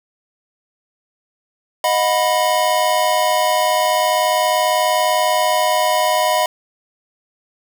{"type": "chord", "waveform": "square", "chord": "B major", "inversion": "first", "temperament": "equal with one note detuned", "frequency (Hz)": [622.3, 722.7, 987.8], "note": ["D#5", "F#5", "B5"], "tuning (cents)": [0, -41, 0], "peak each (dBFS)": [-19, -20, -19], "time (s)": [1.84, 6.46], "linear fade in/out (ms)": 2, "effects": []}